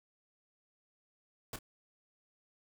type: noise with echo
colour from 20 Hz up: pink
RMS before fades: -41 dBFS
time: 1.53-1.56 s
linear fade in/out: 2 ms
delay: 29 ms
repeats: 1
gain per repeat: -11 dB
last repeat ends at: 1.589 s
effects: none